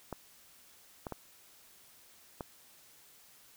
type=clicks; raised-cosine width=1 ms; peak=-24 dBFS; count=4; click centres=0.127 / 1.068 / 1.123 / 2.408 s; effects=white hiss -60 dBFS RMS until 3.56 s